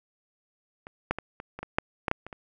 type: clicks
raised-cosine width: 0.5 ms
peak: -26 / -10 / -18 / -23 / -23 / -20 / -7 / -11 / -8 / -25 / -25 dBFS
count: 11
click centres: 0.869 / 1.11 / 1.186 / 1.401 / 1.59 / 1.63 / 1.785 / 2.082 / 2.114 / 2.266 / 2.328 s
effects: none